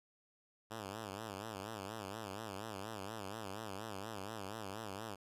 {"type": "tone with vibrato", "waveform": "5% pulse", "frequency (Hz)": 103.83, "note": "G#2", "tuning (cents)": 0, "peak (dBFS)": -32, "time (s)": [0.7, 5.16], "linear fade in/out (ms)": 20, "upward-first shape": "sine", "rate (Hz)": 4.2, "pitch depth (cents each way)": 150, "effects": ["resampled to 32000 Hz"]}